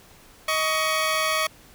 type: tone pair together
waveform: 15% pulse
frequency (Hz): 629 / 1121.5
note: D#5 / C#6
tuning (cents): +19 / +20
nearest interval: minor seventh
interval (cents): 1001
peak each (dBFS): -18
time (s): 0.48-1.47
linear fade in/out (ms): 5
effects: pink hiss -51 dBFS RMS until 1.74 s